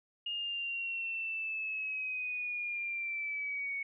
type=linear sweep; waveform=sine; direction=down; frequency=2846 to 2217 Hz; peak=-34 dBFS; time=0.26-3.83 s; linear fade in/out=5 ms; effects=none